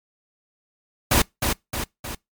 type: noise with echo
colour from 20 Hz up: pink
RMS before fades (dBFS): -17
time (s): 1.11-1.22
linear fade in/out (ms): 5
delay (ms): 310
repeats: 3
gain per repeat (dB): -5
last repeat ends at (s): 2.15
effects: noise-tail reverb RT60 0.2 s tail -26 dB re dry + MP3 96 kbps